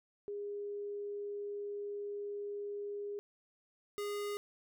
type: tone pair in turn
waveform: sine / square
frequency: 408.5 / 410.7 Hz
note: G#4 / G#4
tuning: -29 / -19 cents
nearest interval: unison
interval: 10 cents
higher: second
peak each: -38 / -37 dBFS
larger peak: second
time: 0.28-3.19 / 3.98-4.37 s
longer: first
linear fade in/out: 0 ms
effects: none